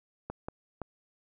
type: clicks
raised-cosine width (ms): 1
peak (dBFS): -22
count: 3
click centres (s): 0.3 / 0.485 / 0.817
effects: none